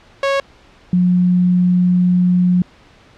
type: tone pair in turn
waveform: sawtooth / sine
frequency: 551 / 179.57 Hz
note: C#5 / F3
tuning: -11 / +48 cents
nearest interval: octave + perfect fifth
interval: 1941 cents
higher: first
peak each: -10 dBFS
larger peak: neither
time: 0.23-0.4 / 0.93-2.62 s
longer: second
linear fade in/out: 2 ms
effects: pink hiss -47 dBFS RMS until 3.17 s + low-pass 4000 Hz 12 dB/octave